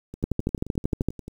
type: two click trains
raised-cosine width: 3 ms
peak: -10 / -24 dBFS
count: 12 / 14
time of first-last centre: 0.24-1.086 / 0.14-1.28 s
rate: 13 / 11.4 Hz
effects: 8-bit